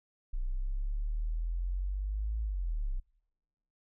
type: exponential two-way sweep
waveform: sine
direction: up then down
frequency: 30.17 to 55 to 30.17 Hz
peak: -30 dBFS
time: 0.33-3 s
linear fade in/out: 10 ms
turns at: 2.41 s
effects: noise-tail reverb RT60 1.0 s tail -25 dB re dry